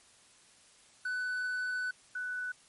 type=tone pair in turn; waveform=triangle / sine; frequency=1496 / 1490 Hz; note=F#6 / F#6; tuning=+19 / +12 cents; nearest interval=unison; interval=7 cents; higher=first; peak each=-30 / -34 dBFS; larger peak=first; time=1.05-1.91 / 2.15-2.52 s; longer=first; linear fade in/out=5 ms; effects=white hiss -61 dBFS RMS until 2.68 s + MP3 48 kbps